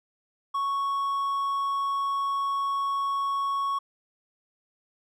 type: tone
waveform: triangle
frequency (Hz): 1108.7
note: C#6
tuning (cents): 0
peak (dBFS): -23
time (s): 0.54-3.79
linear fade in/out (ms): 10
effects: none